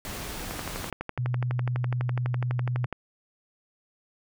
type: noise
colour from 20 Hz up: pink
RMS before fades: -36 dBFS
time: 0.05-0.9 s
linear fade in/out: 0 ms
type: click train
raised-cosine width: 0.5 ms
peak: -17 dBFS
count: 30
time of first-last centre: 0.51-2.927 s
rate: 12 Hz
type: tone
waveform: sine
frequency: 123.47 Hz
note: B2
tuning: in tune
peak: -25 dBFS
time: 1.18-2.86 s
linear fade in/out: 10 ms
effects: none